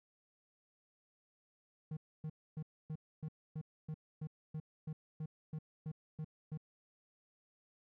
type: tone bursts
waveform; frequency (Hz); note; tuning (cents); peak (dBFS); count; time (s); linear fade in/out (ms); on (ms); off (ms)
triangle; 155.56; D#3; 0; -37; 15; 1.91-6.575; 5; 59; 270
effects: none